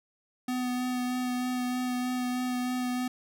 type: tone with vibrato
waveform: square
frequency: 250 Hz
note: B3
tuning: 21 cents sharp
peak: -29 dBFS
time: 0.48-3.08 s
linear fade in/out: 5 ms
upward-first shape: sine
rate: 3.2 Hz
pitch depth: 13 cents each way
effects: none